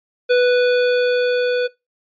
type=tone with level ramp; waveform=square; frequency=493.9 Hz; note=B4; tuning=in tune; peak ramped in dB=-12 to -17 dBFS; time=0.29-1.68 s; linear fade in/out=20 ms; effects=noise-tail reverb RT60 0.2 s tail -20 dB re dry + resampled to 11025 Hz